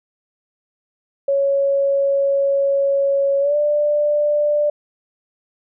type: tone with pitch glide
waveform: sine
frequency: 555 to 591.4 Hz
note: C#5 to D5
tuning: +2 to +12 cents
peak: -14 dBFS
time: 1.28-4.7 s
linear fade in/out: 5 ms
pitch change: +110 cents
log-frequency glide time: 3.4-3.56 s
effects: none